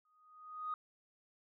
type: tone with exponential growth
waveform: sine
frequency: 1244.5 Hz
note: D#6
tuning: in tune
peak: -34 dBFS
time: 0.05-0.74 s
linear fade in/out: 2 ms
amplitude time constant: 150 ms
effects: tanh soft clip ceiling -30 dBFS